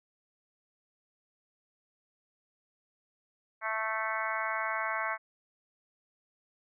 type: harmonic tone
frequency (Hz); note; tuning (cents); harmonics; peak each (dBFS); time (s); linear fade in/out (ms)
220; A3; 0; 3 / 4 / 5 / 6 / 7 / 8 / 9 / 10; -39 / -39 / -36 / -39 / -37 / -42 / -39 / -40; 3.61-5.18; 50
effects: none